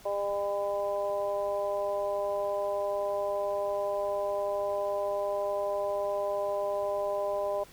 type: harmonic tone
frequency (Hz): 201.3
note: G3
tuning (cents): +46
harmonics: 2 / 3 / 4 / 5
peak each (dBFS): -37 / -29 / -39 / -38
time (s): 0.05-7.64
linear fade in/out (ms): 10
effects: pink hiss -54 dBFS RMS until 7.72 s